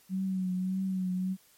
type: tone with vibrato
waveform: sine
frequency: 186.9 Hz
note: F#3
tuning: 18 cents sharp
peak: -28 dBFS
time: 0.09-1.37 s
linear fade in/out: 50 ms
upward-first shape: triangle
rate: 1.7 Hz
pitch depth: 44 cents each way
effects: white hiss -62 dBFS RMS until 1.57 s + MP3 64 kbps